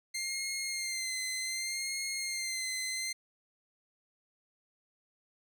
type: tone with vibrato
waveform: 15% pulse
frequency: 2100 Hz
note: C7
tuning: 6 cents sharp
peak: -27 dBFS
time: 0.14-3.13 s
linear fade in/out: 10 ms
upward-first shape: sine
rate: 0.66 Hz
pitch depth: 43 cents each way
effects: none